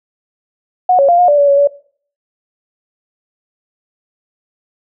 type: tone with pitch steps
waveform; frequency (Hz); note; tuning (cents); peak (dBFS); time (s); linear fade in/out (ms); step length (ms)
sine; 731 / 555 / 695 / 714 / 584 / 571 / 561 / 570; F#5 / C#5 / F5 / F5 / D5 / D5 / C#5 / C#5; -21 / +2 / -9 / +38 / -10 / -49 / +21 / +48; -6; 0.89-1.674; 5; 98
effects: noise-tail reverb RT60 0.5 s tail -20 dB re dry